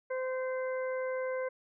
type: harmonic tone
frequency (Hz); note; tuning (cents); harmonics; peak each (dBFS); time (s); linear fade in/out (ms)
516; C5; -24; 1 / 2 / 3 / 4; -32 / -43 / -44 / -46; 0.1-1.49; 10
effects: none